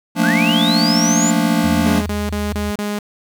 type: chord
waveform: square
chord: Bb major seventh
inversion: second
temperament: just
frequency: 174.81 / 218.5 / 233.1 / 291.4 Hz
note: F3 / A3 / Bb3 / D4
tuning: +2 / -12 / 0 / -13 cents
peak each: -20 dBFS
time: 0.15-2.03 s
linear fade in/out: 50 ms
type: linear sweep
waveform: sine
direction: up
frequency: 1396.9 to 7200 Hz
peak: -17 dBFS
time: 0.23-1.31 s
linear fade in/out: 10 ms
type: tone with pitch glide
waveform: sine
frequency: 84.3 to 77.75 Hz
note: E2 to D#2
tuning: +39 to -1 cents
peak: -23 dBFS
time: 1.63-2.72 s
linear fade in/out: 20 ms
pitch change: -140 cents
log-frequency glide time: 1.88-2.33 s
type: tone bursts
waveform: sawtooth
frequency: 207 Hz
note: G#3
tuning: 5 cents flat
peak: -16 dBFS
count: 5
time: 1.86-2.988 s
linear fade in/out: 0 ms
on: 200 ms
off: 32 ms
effects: 8-bit